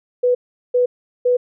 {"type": "tone bursts", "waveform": "sine", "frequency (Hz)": 494.1, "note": "B4", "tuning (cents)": 1, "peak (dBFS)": -12, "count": 3, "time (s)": [0.23, 1.37], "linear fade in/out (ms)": 10, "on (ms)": 120, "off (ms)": 390, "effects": []}